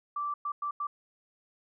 sine tone bursts at uneven times, 1168 Hz, D6, 10 cents flat, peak -30 dBFS, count 4, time 0.16-0.34 / 0.45-0.52 / 0.62-0.71 / 0.8-0.87 s, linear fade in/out 5 ms, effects none

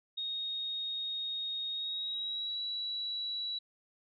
sine tone with pitch glide, 3729 to 3919 Hz, A#7 to B7, 0 to -14 cents, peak -34 dBFS, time 0.17-3.59 s, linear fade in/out 10 ms, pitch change +86 cents, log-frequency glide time 1.71-2.61 s, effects none

